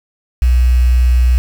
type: tone with quantisation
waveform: sine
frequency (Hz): 61.74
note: B1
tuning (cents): 0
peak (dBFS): -7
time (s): 0.42-1.38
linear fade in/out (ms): 0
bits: 5
effects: none